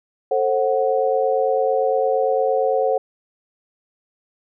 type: chord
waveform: sine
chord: F# diminished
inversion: first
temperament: just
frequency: 444 / 532.8 / 740 Hz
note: A4 / C5 / F#5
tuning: +16 / +31 / 0 cents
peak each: -21 / -19 / -22 dBFS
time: 0.31-2.98 s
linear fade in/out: 5 ms
effects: none